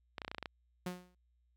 clicks, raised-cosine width 0.3 ms, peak -24 dBFS, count 9, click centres 0.182 / 0.218 / 0.248 / 0.28 / 0.315 / 0.347 / 0.383 / 0.427 / 0.458 s
sawtooth tone with exponential decay, 180.2 Hz, F#3, 45 cents flat, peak -31 dBFS, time 0.86-1.15 s, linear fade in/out 5 ms, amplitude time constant 63 ms
effects added 60 Hz sine -70 dBFS peak until 1.56 s

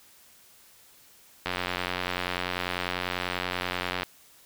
click train, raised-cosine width 0.3 ms, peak -12 dBFS, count 233, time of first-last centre 1.46-4.032 s, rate 90.2 Hz, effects white hiss -56 dBFS RMS until 4.45 s

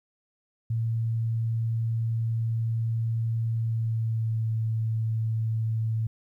sine tone with pitch glide, 113.8 to 111.65 Hz, A#2 to A2, -41 to +26 cents, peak -24 dBFS, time 0.7-6.07 s, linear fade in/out 5 ms, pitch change -33 cents, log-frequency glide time 3.52-4.49 s, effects 11-bit

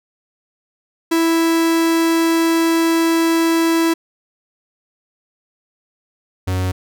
45% pulse tone pair in turn, 329.7 / 92.52 Hz, E4 / F#2, 0 / 0 cents, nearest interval octave + minor seventh, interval 2200 cents, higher first, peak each -13 / -17 dBFS, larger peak first, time 1.11-3.94 / 6.47-6.72 s, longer first, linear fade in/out 10 ms, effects none

